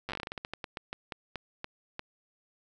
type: slowing click train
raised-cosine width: 0.3 ms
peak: -20 dBFS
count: 21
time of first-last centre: 0.09-1.994 s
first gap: 8 ms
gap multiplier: 1.22
effects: none